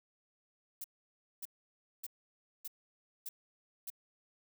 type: noise bursts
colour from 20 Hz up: violet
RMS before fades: -42 dBFS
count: 6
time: 0.81-3.902 s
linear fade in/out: 5 ms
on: 32 ms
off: 580 ms
effects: none